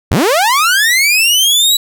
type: linear sweep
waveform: sawtooth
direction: up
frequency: 52.8 to 3951 Hz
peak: -5 dBFS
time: 0.11-1.77 s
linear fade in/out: 5 ms
effects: none